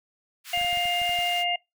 pink high-pass noise, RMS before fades -40 dBFS, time 0.44-1.45 s, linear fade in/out 50 ms, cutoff 1500 Hz, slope 24 dB/octave
harmonic tone, 704 Hz, F5, 14 cents sharp, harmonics 1 / 3 / 4, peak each -27 / -30 / -26 dBFS, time 0.53-1.56 s, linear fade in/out 5 ms
clicks, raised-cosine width 5 ms, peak -34 dBFS, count 9, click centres 0.575 / 0.614 / 0.647 / 0.729 / 0.773 / 0.855 / 1.017 / 1.094 / 1.189 s
effects noise-tail reverb RT60 0.2 s tail -25 dB re dry

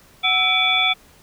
sine tone cluster, 746 / 1313 / 2301 / 2434 / 3449 Hz, F#5 / E6 / D7 / D#7 / A7, +14 / -7 / -36 / -39 / -35 cents, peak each -24 / -27 / -20 / -27 / -18 dBFS, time 0.23-0.94 s, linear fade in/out 20 ms, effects pink hiss -51 dBFS RMS until 1.22 s

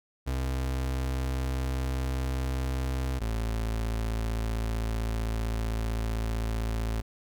35% pulse tone pair in turn, 65 / 55.61 Hz, C2 / A1, -11 / +19 cents, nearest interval minor third, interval 270 cents, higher first, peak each -26 dBFS, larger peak neither, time 0.26-3.2 / 3.2-7.02 s, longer second, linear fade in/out 20 ms, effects none

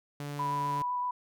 sawtooth tone, 144.7 Hz, D3, 25 cents flat, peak -32 dBFS, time 0.2-0.82 s, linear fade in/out 2 ms
sine tone with vibrato, 987.8 Hz, B5, in tune, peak -29 dBFS, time 0.39-1.11 s, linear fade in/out 5 ms, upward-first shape square, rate 7.9 Hz, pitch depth 8 cents each way
effects none

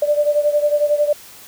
sine beating tone pair, 587.3 / 598.3 Hz, D5 / D5, 0 / +32 cents, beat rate 11 Hz, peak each -15 / -19 dBFS, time 0.02-1.13 s, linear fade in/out 5 ms, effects white hiss -41 dBFS RMS until 1.47 s

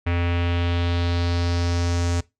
square tone with low-pass filter sweep, 86.5 Hz, F2, 16 cents flat, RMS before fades -22 dBFS, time 0.06-2.21 s, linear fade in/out 10 ms, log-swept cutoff 2400 to 7000 Hz, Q 2.5, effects noise-tail reverb RT60 0.2 s tail -20 dB re dry

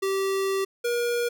square tone pair in turn, 388 / 477.5 Hz, G4 / A#4, -18 / +42 cents, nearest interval major third, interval 360 cents, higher second, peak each -24 dBFS, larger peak neither, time 0.02-0.65 / 0.84-1.29 s, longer first, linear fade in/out 10 ms, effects none

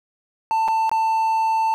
triangle tone with dropouts, 890 Hz, A5, 20 cents sharp, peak -15 dBFS, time 0.51-1.74 s, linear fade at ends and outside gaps 0 ms, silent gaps 0.679-0.684 / 0.894-0.915 s, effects none

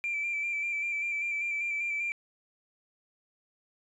sine tone with vibrato, 2349 Hz, D7, in tune, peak -28 dBFS, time 0.04-2.12 s, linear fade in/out 0 ms, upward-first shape square, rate 5.1 Hz, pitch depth 25 cents each way, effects tanh soft clip ceiling -25 dBFS

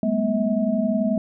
sine tone cluster, 195 / 213.3 / 244.6 / 643 Hz, G3 / G#3 / B3 / E5, -9 / +46 / -16 / -43 cents, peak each -28 / -22 / -24 / -25 dBFS, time 0.03-1.18 s, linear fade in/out 2 ms, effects none

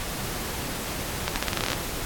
accelerating click train, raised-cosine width 0.2 ms, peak -7 dBFS, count 13, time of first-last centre 1.28-1.732 s, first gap 79 ms, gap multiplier 0.85, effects pink hiss -32 dBFS RMS until 2.05 s + AAC 64 kbps

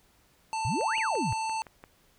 harmonic tone, 887 Hz, A5, 14 cents sharp, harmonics 1 / 3 / 5 / 7 / 9 / 10, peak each -29 / -39 / -43 / -46 / -48 / -49 dBFS, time 0.53-1.62 s, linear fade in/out 0 ms
sine exponential two-way sweep, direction up then down, 94 to 2960 to 94 Hz, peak -28 dBFS, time 0.65-1.33 s, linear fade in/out 0 ms, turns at 0.98 s
click train, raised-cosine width 0.5 ms, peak -30 dBFS, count 7, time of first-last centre 0.81-1.839 s, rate 5.83 Hz
effects pink hiss -64 dBFS RMS until 2.18 s

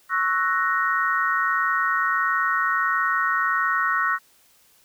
sine chord, F# dominant seventh, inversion second, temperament equal, 1108.7 / 1318.5 / 1480 / 1864.7 Hz, C#6 / E6 / F#6 / A#6, 0 / 0 / 0 / 0 cents, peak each -25 dBFS, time 0.09-4.19 s, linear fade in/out 50 ms, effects white hiss -58 dBFS RMS until 4.84 s

